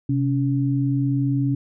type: tone pair together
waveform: sine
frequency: 130.81 / 281.1 Hz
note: C3 / C#4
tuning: 0 / +24 cents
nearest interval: octave + minor second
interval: 1324 cents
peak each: -20 / -22 dBFS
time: 0.09-1.55 s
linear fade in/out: 5 ms
effects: none